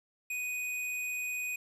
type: tone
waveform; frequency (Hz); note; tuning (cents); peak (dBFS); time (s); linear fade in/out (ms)
square; 2489; D#7; 0; -34; 0.3-1.56; 5
effects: resampled to 32000 Hz + 10-bit